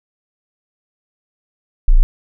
sine tone, 29 Hz, A#0, 8 cents flat, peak -5 dBFS, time 1.88-2.03 s, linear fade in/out 0 ms, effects none

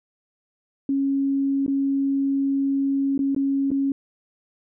sine tone with dropouts, 274.9 Hz, C#4, 14 cents flat, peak -19 dBFS, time 0.89-3.92 s, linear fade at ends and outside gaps 2 ms, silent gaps 1.664-1.679 / 3.178-3.191 / 3.348-3.363 / 3.706-3.715 s, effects none

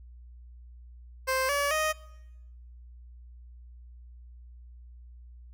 15% pulse tone with pitch steps, 523.3 / 570.7 / 622.3 Hz, C5 / D5 / D#5, 0 / -50 / 0 cents, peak -19 dBFS, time 1.27-1.93 s, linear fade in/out 20 ms, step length 220 ms, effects noise-tail reverb RT60 1.0 s tail -23 dB re dry + added 60 Hz sine -46 dBFS peak until 5.53 s

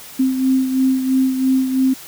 sine beating tone pair, 261.6 / 264.6 Hz, C4 / C4, 0 / +20 cents, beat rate 3 Hz, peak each -14 / -22 dBFS, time 0.19-1.94 s, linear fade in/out 10 ms, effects white hiss -37 dBFS RMS until 2.07 s

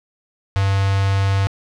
square tone with notch filter, 98 Hz, G2, in tune, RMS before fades -17 dBFS, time 0.56-1.47 s, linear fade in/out 0 ms, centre 330 Hz, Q 0.78, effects low-pass 5000 Hz 12 dB/octave + 9-bit

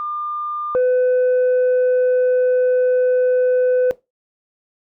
sine tone pair in turn, 1200 / 503.3 Hz, D6 / B4, +37 / +33 cents, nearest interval octave + minor third, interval 1504 cents, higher first, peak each -22 / -10 dBFS, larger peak second, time 0-0.75 / 0.75-3.91 s, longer second, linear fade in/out 0 ms, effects noise-tail reverb RT60 0.2 s tail -19 dB re dry + tanh soft clip ceiling -12 dBFS

